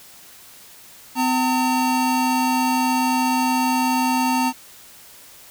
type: tone pair together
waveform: square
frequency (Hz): 254.9 / 908.4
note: C4 / A#5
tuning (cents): -45 / -45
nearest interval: octave + minor seventh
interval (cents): 2200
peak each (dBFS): -21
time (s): 1.15-4.53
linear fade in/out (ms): 50
effects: white hiss -45 dBFS RMS until 5.5 s